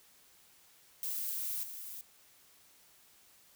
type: noise with level steps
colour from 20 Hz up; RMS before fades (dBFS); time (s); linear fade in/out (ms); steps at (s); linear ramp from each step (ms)
violet; -37 / -45; 1.03-2.01; 0; 1.63; 5
effects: white hiss -63 dBFS RMS until 3.55 s